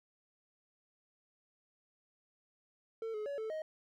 triangle tone with pitch steps, 450.2 / 425.3 / 566 / 439.5 / 626 Hz, A4 / G#4 / C#5 / A4 / D#5, +40 / +41 / +36 / -2 / +10 cents, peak -35 dBFS, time 3.02-3.62 s, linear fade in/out 2 ms, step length 120 ms, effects none

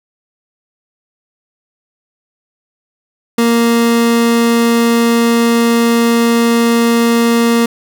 30% pulse tone, 233.1 Hz, A#3, in tune, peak -6 dBFS, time 3.38-7.66 s, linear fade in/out 5 ms, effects none

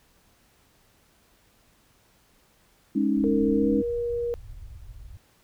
sine chord, Ab suspended fourth, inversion none, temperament just, 207.7 / 276.9 / 311.5 Hz, Ab3 / Db4 / Eb4, 0 / -2 / +2 cents, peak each -25 / -24 / -26 dBFS, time 2.95-3.82 s, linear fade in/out 10 ms
pink low-pass noise, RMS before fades -41 dBFS, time 3.17-5.17 s, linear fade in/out 0 ms, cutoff 110 Hz, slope 48 dB/octave
sine tone with pitch glide, 457.3 to 475.1 Hz, A#4 to A#4, -33 to +33 cents, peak -25 dBFS, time 3.24-4.34 s, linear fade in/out 0 ms, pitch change +66 cents, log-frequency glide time 3.54-3.7 s
effects pink hiss -62 dBFS RMS until 5.43 s

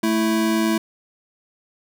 square tone pair together, 220 / 329.6 Hz, A3 / E4, 0 / 0 cents, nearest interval perfect fifth, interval 700 cents, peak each -21 dBFS, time 0.03-0.78 s, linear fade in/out 5 ms, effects none

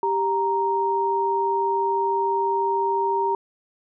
sine tone pair together, 392.9 / 933 Hz, G4 / A#5, +4 / +1 cents, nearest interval octave + minor third, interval 1497 cents, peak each -24 / -21 dBFS, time 0.03-3.35 s, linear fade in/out 2 ms, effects none

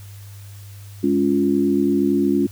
sine chord, Db major, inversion second, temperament equal with one note detuned, 207.7 / 280.4 / 349.2 Hz, Ab3 / Db4 / F4, 0 / +20 / 0 cents, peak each -21 / -18 / -20 dBFS, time 1.03-2.47 s, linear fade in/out 10 ms, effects added 100 Hz sine -36 dBFS peak until 2.51 s + white hiss -48 dBFS RMS until 2.51 s

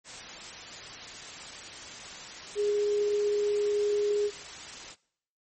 sine tone in noise, 413.4 Hz, G#4, 8 cents flat, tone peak -24 dBFS, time 2.55-4.31 s, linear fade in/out 50 ms, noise white, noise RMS -42 dBFS, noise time 0.04-4.96 s, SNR +15 dB, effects noise-tail reverb RT60 0.7 s tail -23 dB re dry + MP3 32 kbps

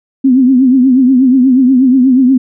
sine tone with vibrato, 258.1 Hz, C4, 23 cents flat, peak -4 dBFS, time 0.24-2.38 s, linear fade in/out 10 ms, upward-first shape triangle, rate 8.3 Hz, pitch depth 110 cents each way, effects none

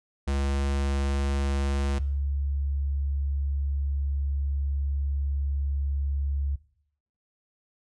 square / sine tone pair in turn, 69.3 / 69.94 Hz, C#2 / C#2, 0 / +16 cents, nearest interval unison, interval 16 cents, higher second, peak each -25 dBFS, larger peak neither, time 0.27-1.99 / 1.99-6.56 s, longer second, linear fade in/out 10 ms, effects noise-tail reverb RT60 0.7 s tail -19 dB re dry + resampled to 22050 Hz

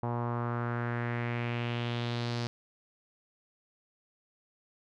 sawtooth tone with low-pass filter sweep, 119.2 Hz, A#2, 39 cents sharp, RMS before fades -33 dBFS, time 0.03-2.47 s, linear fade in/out 0 ms, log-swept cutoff 910 to 4900 Hz, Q 2.9, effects none

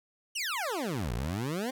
20% pulse exponential two-way sweep, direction down then up, 3073 to 53.6 to 270.8 Hz, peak -26 dBFS, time 0.35-1.71 s, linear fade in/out 10 ms, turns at 1.13 s, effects none

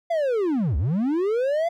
triangle linear two-way sweep, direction down then up, 694 to 61.74 to 694 Hz, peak -18 dBFS, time 0.1-1.69 s, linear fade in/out 10 ms, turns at 0.77 s, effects none

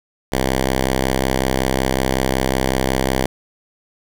5% pulse tone, 65.41 Hz, C2, in tune, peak -5 dBFS, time 0.32-3.26 s, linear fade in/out 5 ms, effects none

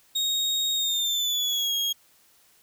35% pulse tone with pitch glide, 3741 to 3276 Hz, A#7 to G#7, +5 to -24 cents, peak -22 dBFS, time 0.15-1.93 s, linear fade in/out 10 ms, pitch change -229 cents, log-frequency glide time 0.74-1.75 s, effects white hiss -60 dBFS RMS until 2.62 s

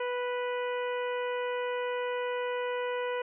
harmonic tone, 492.8 Hz, B4, 4 cents flat, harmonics 1 / 2 / 3 / 4 / 5 / 6, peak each -31 / -37 / -41 / -43 / -45 / -47 dBFS, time 0-3.22 s, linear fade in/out 5 ms, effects none

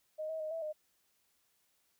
sine tone with pitch steps, 621 / 639 / 621 / 655 / 613 Hz, D#5 / D#5 / D#5 / E5 / D#5, -3 / +46 / -3 / -11 / -26 cents, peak -36 dBFS, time 0.18-0.73 s, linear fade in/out 20 ms, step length 110 ms, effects white hiss -75 dBFS RMS until 1.99 s

